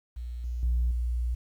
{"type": "tone with level steps", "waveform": "sine", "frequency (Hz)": 59.9, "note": "A#1", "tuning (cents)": 48, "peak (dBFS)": [-33, -29, -21, -25], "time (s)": [0.16, 1.35], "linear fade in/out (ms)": 10, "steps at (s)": [0.44, 0.63, 0.91], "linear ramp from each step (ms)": 2, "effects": ["tanh soft clip ceiling -20 dBFS", "10-bit"]}